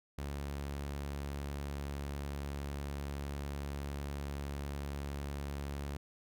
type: tone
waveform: sawtooth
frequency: 70.8 Hz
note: C#2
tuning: 37 cents sharp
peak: -34 dBFS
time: 0.18-5.97 s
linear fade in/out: 5 ms
effects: none